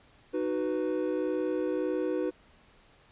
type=chord; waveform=triangle; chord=B major; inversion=first; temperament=just; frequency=308.7 / 370.4 / 493.9 Hz; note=D#4 / F#4 / B4; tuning=-14 / +2 / 0 cents; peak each=-30 dBFS; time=0.33-2.31 s; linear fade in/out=20 ms; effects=pink hiss -60 dBFS RMS until 3.11 s + resampled to 8000 Hz